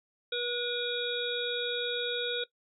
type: harmonic tone with a mistuned harmonic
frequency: 483.8 Hz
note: B4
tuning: 36 cents flat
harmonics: 1 / 3 / 5 / 7 / 8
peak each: -34 / -38 / -42 / -36 / -35 dBFS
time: 0.32-2.44 s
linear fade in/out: 5 ms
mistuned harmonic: 8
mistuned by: -50 cents
effects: noise-tail reverb RT60 0.1 s tail -18 dB re dry